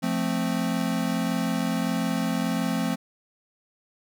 square chord, F major, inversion none, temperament equal, 174.61 / 220 / 261.6 Hz, F3 / A3 / C4, 0 / 0 / 0 cents, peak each -29 dBFS, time 0.02-2.96 s, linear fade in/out 20 ms, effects none

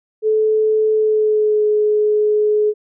sine tone with pitch glide, 433.6 to 423 Hz, A4 to G#4, -25 to +32 cents, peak -12 dBFS, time 0.22-2.74 s, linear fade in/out 50 ms, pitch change -43 cents, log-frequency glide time 0.93-1.66 s, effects none

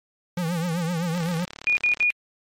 square tone with vibrato, 170 Hz, F3, 46 cents flat, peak -24 dBFS, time 0.37-1.45 s, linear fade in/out 5 ms, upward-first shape triangle, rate 7.8 Hz, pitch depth 130 cents each way
click train, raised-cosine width 0.2 ms, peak -18 dBFS, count 33, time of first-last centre 1.15-2.027 s, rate 36.5 Hz
sine tone bursts, 2444 Hz, D#7, 32 cents flat, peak -17 dBFS, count 3, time 1.67-2.104 s, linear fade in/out 0 ms, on 100 ms, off 67 ms
effects MP3 64 kbps

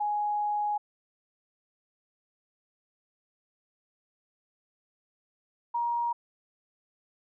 sine tone pair in turn, 833 / 945.9 Hz, G#5 / A#5, +5 / +25 cents, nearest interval major second, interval 220 cents, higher second, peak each -26 dBFS, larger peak neither, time 0-0.78 / 5.74-6.13 s, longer first, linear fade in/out 10 ms, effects none

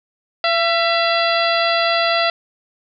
harmonic tone with a mistuned harmonic, 676 Hz, E5, 43 cents sharp, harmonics 1 / 2 / 3 / 4 / 5 / 6 / 7, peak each -18 / -21 / -23 / -24 / -25 / -26 / -26 dBFS, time 0.44-2.3 s, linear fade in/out 2 ms, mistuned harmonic 3, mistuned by -44 cents, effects none

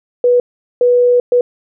sine tone bursts at uneven times, 489.6 Hz, B4, 15 cents flat, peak -7 dBFS, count 3, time 0.24-0.4 / 0.81-1.2 / 1.32-1.41 s, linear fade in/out 2 ms, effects none

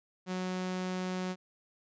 sawtooth tone, 184.1 Hz, F#3, 8 cents flat, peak -29 dBFS, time 0.26-1.36 s, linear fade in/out 50 ms, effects resampled to 16000 Hz

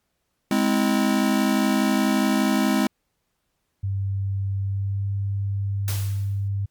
square chord, Ab augmented, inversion none, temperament just, 207.7 / 259.6 / 324.5 Hz, Ab3 / C4 / E4, 0 / -13 / -27 cents, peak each -22 / -23 / -26 dBFS, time 0.51-2.87 s, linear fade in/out 2 ms
sine tone with pitch glide, 98 to 99.43 Hz, G2 to G2, 0 to +25 cents, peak -22 dBFS, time 3.83-6.66 s, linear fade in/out 10 ms, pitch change +25 cents, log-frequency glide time 4.62-5.09 s
white noise with exponential decay, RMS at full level -29 dBFS, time 5.88-6.48 s, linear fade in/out 0 ms, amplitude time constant 130 ms
effects pink hiss -74 dBFS RMS until 6.7 s + MP3 96 kbps

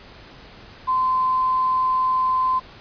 sine tone with quantisation, 1031 Hz, C6, 26 cents flat, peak -17 dBFS, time 0.87-2.6 s, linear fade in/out 20 ms, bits 7, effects pink hiss -44 dBFS RMS until 2.8 s + resampled to 11025 Hz

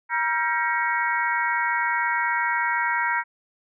harmonic tone with a mistuned harmonic, 316.2 Hz, D#4, 28 cents sharp, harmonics 3 / 4 / 5 / 6 / 7, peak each -25 / -29 / -28 / -27 / -30 dBFS, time 0.09-3.24 s, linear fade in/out 50 ms, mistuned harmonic 4, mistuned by +140 cents, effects none

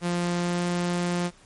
sawtooth tone with pitch glide, 174.61 to 175.62 Hz, F3 to F3, 0 to +10 cents, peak -20 dBFS, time 0.01-1.31 s, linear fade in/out 50 ms, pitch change +10 cents, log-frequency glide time 0.39-0.64 s, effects pink hiss -55 dBFS RMS until 1.45 s + MP3 48 kbps

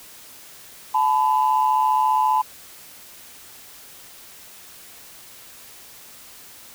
sine tone pair together, 867.2 / 1002 Hz, A5 / B5, -25 / +25 cents, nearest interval minor third, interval 250 cents, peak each -18 dBFS, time 0.94-2.42 s, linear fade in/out 10 ms, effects tanh soft clip ceiling -9 dBFS + white hiss -44 dBFS RMS until 6.74 s

